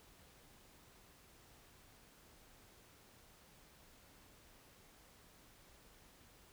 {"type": "silence", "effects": ["pink hiss -64 dBFS RMS until 6.52 s"]}